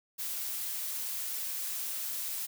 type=noise; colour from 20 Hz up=blue; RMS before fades=-36 dBFS; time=0.18-2.47 s; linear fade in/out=20 ms; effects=none